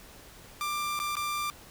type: tone with dropouts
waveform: sawtooth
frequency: 1185 Hz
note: D6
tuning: 15 cents sharp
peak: -26 dBFS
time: 0.61-1.5 s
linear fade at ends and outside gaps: 0 ms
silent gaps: 0.991-1 / 1.154-1.168 s
effects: pink hiss -51 dBFS RMS until 1.7 s